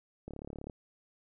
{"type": "click train", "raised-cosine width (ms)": 2, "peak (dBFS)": -29, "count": 16, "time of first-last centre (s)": [0.28, 0.698], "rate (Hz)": 35.9, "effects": []}